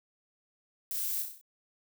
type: noise with echo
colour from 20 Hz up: violet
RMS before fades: -35 dBFS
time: 0.91-1.22 s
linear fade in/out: 0 ms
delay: 32 ms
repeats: 6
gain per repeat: -4 dB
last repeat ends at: 1.412 s
effects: none